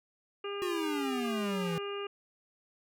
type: harmonic tone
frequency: 403 Hz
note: G4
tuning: 48 cents sharp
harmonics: 1 / 2 / 3 / 4 / 5 / 6 / 7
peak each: -36 / -51 / -42 / -51 / -55 / -49 / -44 dBFS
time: 0.44-2.07 s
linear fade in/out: 5 ms
type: exponential sweep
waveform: square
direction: down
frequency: 370 to 162.9 Hz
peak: -33 dBFS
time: 0.62-1.78 s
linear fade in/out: 0 ms
effects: none